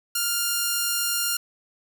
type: tone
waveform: 5% pulse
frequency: 1404 Hz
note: F6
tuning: 9 cents sharp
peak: -11 dBFS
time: 0.15-1.37 s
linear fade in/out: 5 ms
effects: none